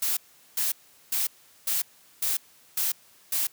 blue noise bursts, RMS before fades -26 dBFS, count 7, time 0.02-3.47 s, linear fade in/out 5 ms, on 150 ms, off 400 ms, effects white hiss -57 dBFS RMS until 3.52 s + high-pass 80 Hz 12 dB/octave

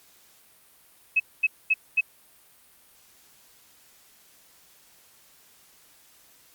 sine tone bursts, 2577 Hz, E7, 40 cents flat, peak -17 dBFS, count 4, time 1.16-2.01 s, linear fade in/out 10 ms, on 40 ms, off 230 ms, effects white hiss -57 dBFS RMS until 6.54 s + Opus 48 kbps

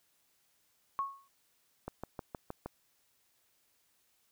sine tone with exponential decay, 1100 Hz, C#6, 14 cents flat, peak -28 dBFS, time 0.99-1.28 s, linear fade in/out 0 ms, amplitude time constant 62 ms
click train, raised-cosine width 1 ms, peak -25 dBFS, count 6, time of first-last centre 1.88-2.66 s, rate 6.41 Hz
effects white hiss -73 dBFS RMS until 4.31 s

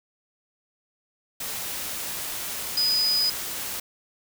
sine tone in noise, 4978 Hz, D#8, in tune, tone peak -20 dBFS, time 2.77-3.3 s, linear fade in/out 5 ms, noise white, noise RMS -32 dBFS, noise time 1.4-3.8 s, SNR +9 dB, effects none

